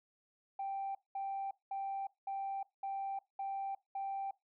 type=tone bursts; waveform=sine; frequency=784 Hz; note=G5; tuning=in tune; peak=-35 dBFS; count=7; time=0.59-4.31 s; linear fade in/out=5 ms; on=360 ms; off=200 ms; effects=noise-tail reverb RT60 0.2 s tail -21 dB re dry + tanh soft clip ceiling -33 dBFS